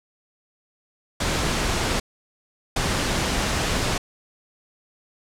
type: noise bursts at uneven times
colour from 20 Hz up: pink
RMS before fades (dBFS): -23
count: 2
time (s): 1.2-2 / 2.76-3.98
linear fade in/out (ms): 5
effects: low-pass 8000 Hz 12 dB/octave